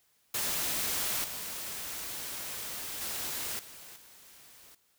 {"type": "noise with level steps", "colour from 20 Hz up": "white", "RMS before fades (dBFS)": [-32, -39, -36, -49, -55], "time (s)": [0.34, 4.75], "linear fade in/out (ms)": 5, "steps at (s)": [1.24, 3.01, 3.59, 3.96], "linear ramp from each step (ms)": 2, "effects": ["white hiss -70 dBFS RMS until 4.98 s"]}